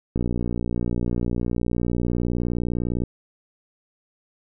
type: click train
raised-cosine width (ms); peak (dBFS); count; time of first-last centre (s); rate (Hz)
3; -12; 173; 0.16-3.036; 59.8
effects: none